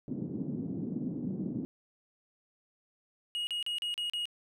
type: band-pass noise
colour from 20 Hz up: white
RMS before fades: -36 dBFS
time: 0.08-1.65 s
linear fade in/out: 0 ms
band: 150 to 270 Hz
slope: 24 dB/octave
type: tone bursts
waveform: triangle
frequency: 2882 Hz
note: F#7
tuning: 46 cents flat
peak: -30 dBFS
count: 6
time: 3.35-4.255 s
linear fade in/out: 0 ms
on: 120 ms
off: 37 ms
effects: none